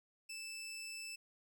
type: tone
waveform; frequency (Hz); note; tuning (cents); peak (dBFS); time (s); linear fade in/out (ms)
20% pulse; 2638; E7; +1; -40; 0.29-1.16; 10
effects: none